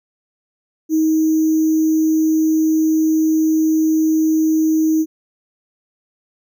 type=tone with sample-and-hold; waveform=sine; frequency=316.1 Hz; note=D#4; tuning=27 cents sharp; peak=-12 dBFS; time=0.89-5.06 s; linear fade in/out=50 ms; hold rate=6300 Hz; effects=none